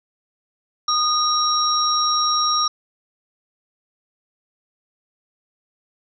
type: tone cluster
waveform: sine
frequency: 1230 / 3910 / 5580 Hz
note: D#6 / B7 / F8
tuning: -20 / -18 / -2 cents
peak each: -19 / -24 / -21 dBFS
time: 0.88-2.68 s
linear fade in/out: 5 ms
effects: none